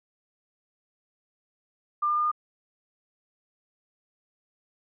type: tone with pitch steps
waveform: sine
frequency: 1196 / 1202.9 / 1209.9 / 1216.9 Hz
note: D6 / D6 / D#6 / D#6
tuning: +31 / +41 / -49 / -39 cents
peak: -22 dBFS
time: 2.02-2.316 s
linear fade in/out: 10 ms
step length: 74 ms
effects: none